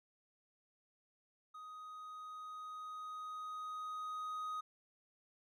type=tone with level ramp; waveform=triangle; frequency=1251 Hz; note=D#6; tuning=9 cents sharp; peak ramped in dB=-47 to -37 dBFS; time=1.54-4.61 s; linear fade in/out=10 ms; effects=none